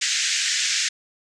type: band-pass noise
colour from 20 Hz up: white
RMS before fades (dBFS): -23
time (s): 0.01-0.89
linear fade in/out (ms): 10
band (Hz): 1600 to 7400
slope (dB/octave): 48
effects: none